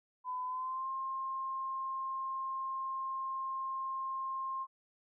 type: tone with pitch glide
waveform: sine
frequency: 1007 to 1062 Hz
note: B5 to C6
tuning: +33 to +25 cents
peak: -35 dBFS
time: 0.24-4.67 s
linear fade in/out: 50 ms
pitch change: +92 cents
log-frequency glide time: 0.45-0.89 s
effects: none